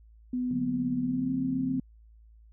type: tone with pitch glide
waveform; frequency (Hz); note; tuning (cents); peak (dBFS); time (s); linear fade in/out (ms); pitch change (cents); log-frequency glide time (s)
sine; 249.9 to 260.5; B3 to C4; +21 to -7; -27; 0.33-1.8; 5; +72; 1.01-1.31
type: chord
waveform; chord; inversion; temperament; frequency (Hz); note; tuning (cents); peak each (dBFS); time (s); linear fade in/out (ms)
sine; D augmented; none; equal; 146.83 / 185 / 233.1; D3 / F#3 / A#3; 0 / 0 / 0; -37; 0.51-1.8; 2
effects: added 55 Hz sine -52 dBFS peak until 2.52 s